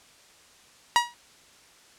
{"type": "tone with exponential decay", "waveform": "sawtooth", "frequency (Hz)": 957, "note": "A#5", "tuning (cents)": 45, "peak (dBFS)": -10, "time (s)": [0.96, 1.14], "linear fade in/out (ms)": 0, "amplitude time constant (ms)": 38, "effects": ["white hiss -55 dBFS RMS until 1.98 s", "low-pass 8000 Hz 12 dB/octave"]}